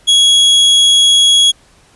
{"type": "tone", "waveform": "40% pulse", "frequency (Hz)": 3328, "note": "G#7", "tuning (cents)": 3, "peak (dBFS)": -5, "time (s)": [0.07, 1.52], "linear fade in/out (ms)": 20, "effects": ["pink hiss -48 dBFS RMS until 1.95 s", "resampled to 24000 Hz"]}